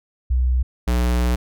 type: tone pair in turn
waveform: sine / square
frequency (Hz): 62.8 / 60.57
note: B1 / B1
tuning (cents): +30 / -33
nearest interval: minor second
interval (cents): 63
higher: first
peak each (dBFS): -15 / -17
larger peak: first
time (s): 0.3-0.63 / 0.87-1.36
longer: second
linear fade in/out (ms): 10
effects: none